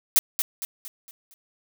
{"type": "noise with echo", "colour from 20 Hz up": "blue", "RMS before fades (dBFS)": -17, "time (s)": [0.16, 0.19], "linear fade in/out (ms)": 0, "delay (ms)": 230, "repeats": 5, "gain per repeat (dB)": -7, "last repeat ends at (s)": 1.34, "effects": []}